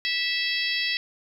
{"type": "harmonic tone", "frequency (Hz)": 656, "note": "E5", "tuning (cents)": -9, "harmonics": [3, 4, 5, 6, 7, 8], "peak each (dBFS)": [-29, -30, -31, -32, -32, -33], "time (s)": [0.05, 0.97], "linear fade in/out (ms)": 0, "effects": ["9-bit"]}